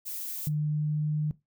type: noise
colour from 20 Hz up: violet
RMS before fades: -36 dBFS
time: 0.05-0.49 s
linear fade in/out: 20 ms
type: tone with pitch glide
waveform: sine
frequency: 150.7 to 151.75 Hz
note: D3 to D#3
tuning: +45 to -43 cents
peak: -25 dBFS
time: 0.47-1.31 s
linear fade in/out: 0 ms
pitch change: +12 cents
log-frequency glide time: 0.67-1.18 s
effects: noise-tail reverb RT60 0.2 s tail -18 dB re dry

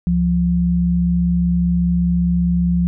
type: tone pair together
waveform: sine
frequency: 69.59 / 174.61 Hz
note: C#2 / F3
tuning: +7 / 0 cents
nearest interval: octave + major third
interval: 1593 cents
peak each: -21 / -14 dBFS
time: 0.07-2.87 s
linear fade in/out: 0 ms
effects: none

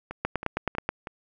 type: two click trains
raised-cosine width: 0.5 ms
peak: -20 / -10 dBFS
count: 4 / 7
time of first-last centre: 0.11-1.072 / 0.25-0.89 s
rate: 3.12 / 9.37 Hz
effects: none

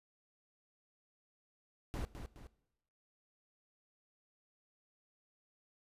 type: noise with echo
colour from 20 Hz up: brown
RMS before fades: -39 dBFS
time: 1.94-2.05 s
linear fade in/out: 0 ms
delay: 210 ms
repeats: 2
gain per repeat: -7 dB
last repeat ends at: 2.47 s
effects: noise-tail reverb RT60 0.9 s tail -19 dB re dry + resampled to 32000 Hz

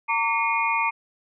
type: tone cluster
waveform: sine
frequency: 914 / 1149 / 2157 / 2444 Hz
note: A#5 / D6 / C#7 / D#7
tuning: -34 / -38 / -48 / -32 cents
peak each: -24 / -28 / -27 / -26 dBFS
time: 0.08-0.91 s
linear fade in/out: 20 ms
effects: none

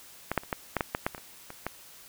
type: clicks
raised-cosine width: 0.5 ms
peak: -13 / -9 / -29 / -13 / -11 / -11 / -12 / -11 / -23 / -27 / -25 / -15 dBFS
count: 12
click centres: 0.316 / 0.377 / 0.435 / 0.528 / 0.767 / 0.808 / 0.949 / 1.065 / 1.148 / 1.18 / 1.504 / 1.666 s
effects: white hiss -51 dBFS RMS until 2.08 s

